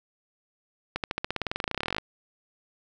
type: accelerating click train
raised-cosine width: 0.3 ms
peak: -12 dBFS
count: 26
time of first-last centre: 0.96-1.983 s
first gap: 78 ms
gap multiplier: 0.94
effects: none